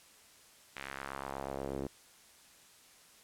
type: tone with band-pass filter sweep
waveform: sawtooth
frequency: 68.3 Hz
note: C#2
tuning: 25 cents flat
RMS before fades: -41 dBFS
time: 0.76-1.87 s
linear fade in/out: 5 ms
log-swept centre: 2300 to 350 Hz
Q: 1.6
effects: white hiss -60 dBFS RMS until 3.23 s + low-pass 11000 Hz 12 dB/octave